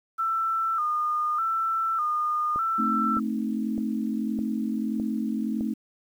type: tone with vibrato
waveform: sine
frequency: 1275 Hz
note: D#6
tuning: 42 cents sharp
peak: -23 dBFS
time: 0.18-3.2 s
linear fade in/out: 20 ms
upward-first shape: square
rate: 0.83 Hz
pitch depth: 77 cents each way
type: click train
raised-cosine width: 2 ms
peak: -24 dBFS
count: 6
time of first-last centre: 2.56-5.609 s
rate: 1.64 Hz
type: chord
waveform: sine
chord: A diminished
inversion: none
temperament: equal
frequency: 220 / 261.6 / 311.1 Hz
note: A3 / C4 / Eb4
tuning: 0 / 0 / 0 cents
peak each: -27 / -31 / -33 dBFS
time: 2.78-5.74 s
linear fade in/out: 10 ms
effects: 9-bit